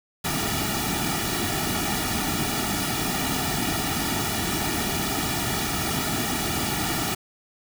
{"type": "noise with comb filter", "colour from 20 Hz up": "pink", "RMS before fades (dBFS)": -26, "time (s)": [0.24, 7.15], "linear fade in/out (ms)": 10, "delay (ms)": 1.9, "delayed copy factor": -0.9, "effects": []}